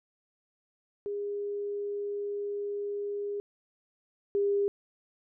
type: tone pair in turn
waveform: sine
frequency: 407.7 / 403 Hz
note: G#4 / G4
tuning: -32 / +48 cents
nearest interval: unison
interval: 20 cents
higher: first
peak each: -31 / -24 dBFS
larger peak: second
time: 1.06-3.4 / 4.35-4.68 s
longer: first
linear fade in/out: 0 ms
effects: none